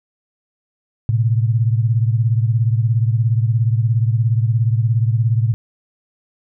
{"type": "beating tone pair", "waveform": "sine", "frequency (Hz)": [111.5, 128.5], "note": ["A2", "C3"], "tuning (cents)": [23, -31], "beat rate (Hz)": 17, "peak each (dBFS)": [-14, -19], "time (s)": [1.09, 5.54], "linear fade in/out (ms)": 0, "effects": []}